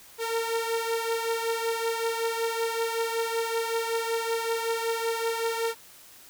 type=beating tone pair; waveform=sawtooth; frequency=455.8 / 461.1 Hz; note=A#4 / A#4; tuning=-39 / -19 cents; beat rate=5.3 Hz; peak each=-24 / -28 dBFS; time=0.18-5.75 s; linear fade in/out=50 ms; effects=white hiss -51 dBFS RMS until 6.29 s